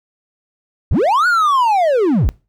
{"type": "linear two-way sweep", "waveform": "triangle", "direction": "up then down", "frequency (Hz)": [31.26, 1480, 31.26], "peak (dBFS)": -9, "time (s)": [0.91, 2.29], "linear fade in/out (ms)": 0, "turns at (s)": 1.27, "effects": ["noise-tail reverb RT60 0.3 s tail -22 dB re dry"]}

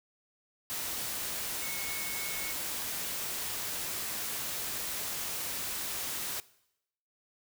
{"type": "tone in noise", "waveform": "sine", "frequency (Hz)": 2197, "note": "C#7", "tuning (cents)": -16, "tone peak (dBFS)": -41, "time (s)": [1.62, 2.52], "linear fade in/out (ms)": 0, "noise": "white", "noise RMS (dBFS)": -36, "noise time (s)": [0.7, 6.4], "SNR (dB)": -8, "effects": ["noise-tail reverb RT60 0.8 s tail -20 dB re dry"]}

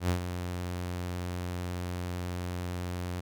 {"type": "tone with ADSR envelope", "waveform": "sawtooth", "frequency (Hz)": 89.1, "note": "F2", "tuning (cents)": 35, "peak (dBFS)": -20, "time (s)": [0, 3.21], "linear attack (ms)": 92, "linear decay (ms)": 100, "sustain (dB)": -9, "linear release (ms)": 13, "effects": []}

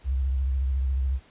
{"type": "tone with vibrato", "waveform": "sine", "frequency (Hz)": 66.2, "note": "C2", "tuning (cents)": 21, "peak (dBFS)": -22, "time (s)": [0.04, 1.2], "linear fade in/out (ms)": 50, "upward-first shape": "triangle", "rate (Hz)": 14, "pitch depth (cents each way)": 100, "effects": ["pink hiss -56 dBFS RMS until 1.3 s", "resampled to 8000 Hz"]}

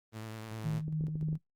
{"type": "tone with vibrato", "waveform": "sawtooth", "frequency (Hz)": 110, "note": "A2", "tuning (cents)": 0, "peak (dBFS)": -35, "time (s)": [0.12, 0.82], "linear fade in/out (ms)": 50, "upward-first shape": "sine", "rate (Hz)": 9.7, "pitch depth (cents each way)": 33}
{"type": "tone with tremolo", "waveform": "sine", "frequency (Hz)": 155.56, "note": "D#3", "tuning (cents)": 0, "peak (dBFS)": -30, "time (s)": [0.64, 1.38], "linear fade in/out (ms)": 20, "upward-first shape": "square", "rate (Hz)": 3.5, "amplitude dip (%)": 35}
{"type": "clicks", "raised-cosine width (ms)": 3, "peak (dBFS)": -30, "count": 8, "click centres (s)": [0.881, 1.009, 1.039, 1.083, 1.156, 1.228, 1.286, 1.329]}
{"effects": ["noise-tail reverb RT60 0.1 s tail -20 dB re dry", "Opus 24 kbps"]}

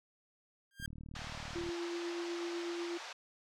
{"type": "tone with exponential growth", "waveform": "sawtooth", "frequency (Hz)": 1601, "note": "G6", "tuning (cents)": 36, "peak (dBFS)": -32, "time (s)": [0.71, 0.86], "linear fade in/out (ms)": 1, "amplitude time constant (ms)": 31}
{"type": "click train", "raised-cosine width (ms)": 5, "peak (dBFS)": -36, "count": 35, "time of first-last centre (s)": [0.8, 1.69], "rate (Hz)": 38.2}
{"type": "band-pass noise", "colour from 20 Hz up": "pink", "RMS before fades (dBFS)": -47, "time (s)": [1.15, 3.13], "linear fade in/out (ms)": 5, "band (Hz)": [640, 5900], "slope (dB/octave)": 24}
{"type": "tone with tremolo", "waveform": "sine", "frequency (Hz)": 343.5, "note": "F4", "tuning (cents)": -29, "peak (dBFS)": -36, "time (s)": [1.55, 2.98], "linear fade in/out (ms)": 10, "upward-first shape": "sine", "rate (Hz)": 8.1, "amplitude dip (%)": 25}
{"effects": []}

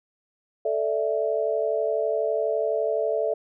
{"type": "chord", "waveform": "sine", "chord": "A suspended fourth", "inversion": "none", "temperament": "equal", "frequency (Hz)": [440, 587.3, 659.3], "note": ["A4", "D5", "E5"], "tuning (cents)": [0, 0, 0], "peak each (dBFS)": [-26, -27, -26], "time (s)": [0.65, 3.34], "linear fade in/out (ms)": 5, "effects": []}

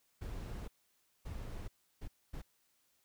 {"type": "noise bursts at uneven times", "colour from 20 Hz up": "brown", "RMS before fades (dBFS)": -43, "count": 4, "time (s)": [[0.21, 0.68], [1.25, 1.68], [2.01, 2.08], [2.33, 2.42]], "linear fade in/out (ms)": 10, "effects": ["white hiss -75 dBFS RMS until 3.04 s"]}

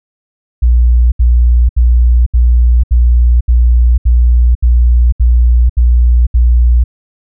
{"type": "tone bursts", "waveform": "sine", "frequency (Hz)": 59.9, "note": "A#1", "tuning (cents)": 48, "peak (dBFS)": -4, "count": 11, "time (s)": [0.62, 6.84], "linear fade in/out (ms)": 10, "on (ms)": 500, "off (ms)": 72, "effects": []}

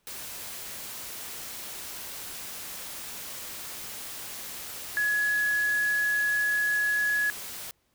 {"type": "tone in noise", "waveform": "sine", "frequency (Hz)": 1686, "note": "G#6", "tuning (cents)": 26, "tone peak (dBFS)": -23, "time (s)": [4.97, 7.3], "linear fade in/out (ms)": 0, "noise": "white", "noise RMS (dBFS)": -39, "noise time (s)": [0.07, 7.71], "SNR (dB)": 13, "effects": ["pink hiss -71 dBFS RMS until 7.94 s"]}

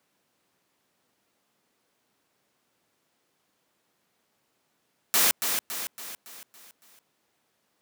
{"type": "noise with echo", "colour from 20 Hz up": "white", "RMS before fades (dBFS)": -21, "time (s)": [5.14, 5.31], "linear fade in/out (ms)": 0, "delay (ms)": 280, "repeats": 6, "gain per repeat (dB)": -6, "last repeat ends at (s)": 6.99, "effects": ["pink hiss -72 dBFS RMS until 7.81 s", "high-pass 200 Hz 12 dB/octave"]}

